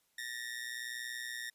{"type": "ring-modulated tone", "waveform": "sawtooth", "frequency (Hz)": 1837, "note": "A#6", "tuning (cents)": -26, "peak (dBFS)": -33, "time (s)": [0.18, 1.5], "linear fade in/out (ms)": 5, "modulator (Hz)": 60.5, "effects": ["white hiss -75 dBFS RMS until 1.54 s", "resampled to 32000 Hz"]}